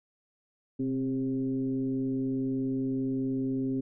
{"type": "tone with frequency modulation", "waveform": "sine", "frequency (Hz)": 264.4, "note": "C4", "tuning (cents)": 18, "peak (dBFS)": -27, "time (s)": [0.79, 3.81], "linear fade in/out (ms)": 10, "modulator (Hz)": 136, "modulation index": 0.68, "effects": []}